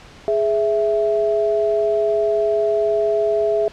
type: tone pair together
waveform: sine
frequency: 417.5 / 660 Hz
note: G#4 / E5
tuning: +9 / +2 cents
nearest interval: minor sixth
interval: 793 cents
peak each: -18 dBFS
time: 0.28-3.68 s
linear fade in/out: 0 ms
effects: pink hiss -43 dBFS RMS until 3.72 s + low-pass 5000 Hz 12 dB/octave